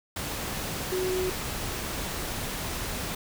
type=tone in noise; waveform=sine; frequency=370 Hz; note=F#4; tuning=in tune; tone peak=-26 dBFS; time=0.92-1.3 s; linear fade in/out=5 ms; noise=pink; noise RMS=-33 dBFS; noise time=0.16-3.15 s; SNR=+4 dB; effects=none